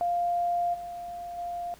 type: tone with level steps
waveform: sine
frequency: 698.5 Hz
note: F5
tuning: in tune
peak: -24 / -35 / -31 dBFS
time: 0.01-1.74 s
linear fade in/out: 0 ms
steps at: 0.73 / 1.37 s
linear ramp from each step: 20 ms
effects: added 50 Hz sine -58 dBFS peak until 1.79 s + pink hiss -55 dBFS RMS until 1.79 s